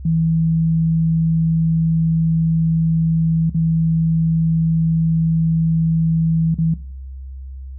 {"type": "tone with dropouts", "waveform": "sine", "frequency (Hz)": 162.8, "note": "E3", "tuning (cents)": -21, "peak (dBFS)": -14, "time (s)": [0.05, 6.74], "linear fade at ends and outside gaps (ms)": 5, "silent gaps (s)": [[3.497, 3.545], [6.544, 6.585]], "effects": ["noise-tail reverb RT60 0.5 s tail -17 dB re dry", "added 66 Hz sine -29 dBFS peak until 7.78 s"]}